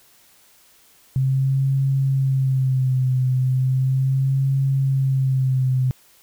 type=tone with vibrato; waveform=sine; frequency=132.1 Hz; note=C3; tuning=17 cents sharp; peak=-16 dBFS; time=1.16-5.91 s; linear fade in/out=0 ms; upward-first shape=sine; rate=0.36 Hz; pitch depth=47 cents each way; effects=white hiss -54 dBFS RMS until 6.22 s